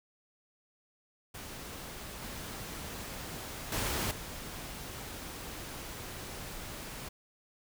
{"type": "noise with level steps", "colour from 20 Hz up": "pink", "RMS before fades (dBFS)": [-44, -42, -33, -43], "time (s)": [1.34, 7.09], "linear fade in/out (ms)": 10, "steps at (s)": [2.22, 3.72, 4.11], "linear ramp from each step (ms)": 2, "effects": []}